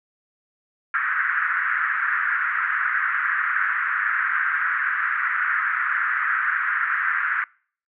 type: band-pass noise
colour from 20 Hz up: white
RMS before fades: -23 dBFS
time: 0.94-7.44 s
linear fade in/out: 2 ms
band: 1300 to 1800 Hz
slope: 48 dB/octave
effects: noise-tail reverb RT60 0.5 s tail -26 dB re dry

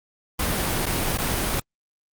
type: noise with dropouts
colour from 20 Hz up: pink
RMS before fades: -24 dBFS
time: 0.39-1.6 s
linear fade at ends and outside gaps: 5 ms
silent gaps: 0.858-0.864 / 1.175-1.184 s
effects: Opus 32 kbps

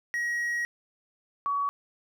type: tone pair in turn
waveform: triangle / sine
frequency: 1900 / 1129.7 Hz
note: A#6 / C#6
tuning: +33 / +32 cents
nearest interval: major sixth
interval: 901 cents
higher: first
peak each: -25 dBFS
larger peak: neither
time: 0.14-0.65 / 1.46-1.69 s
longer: first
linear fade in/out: 0 ms
effects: none

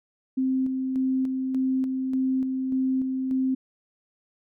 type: tone with tremolo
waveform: sine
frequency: 261.6 Hz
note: C4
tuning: in tune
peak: -21 dBFS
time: 0.37-3.55 s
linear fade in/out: 10 ms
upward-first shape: square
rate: 1.7 Hz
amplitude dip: 35%
effects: none

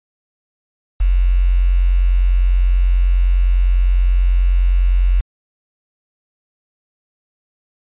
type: tone with quantisation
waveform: sine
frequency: 44.82 Hz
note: F1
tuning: 46 cents sharp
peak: -10 dBFS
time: 1-5.21 s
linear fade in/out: 10 ms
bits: 6
effects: resampled to 8000 Hz

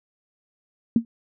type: tone with exponential decay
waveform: sine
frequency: 230.8 Hz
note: A#3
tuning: 17 cents flat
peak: -10 dBFS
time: 0.96-1.05 s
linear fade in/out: 2 ms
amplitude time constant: 19 ms
effects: none

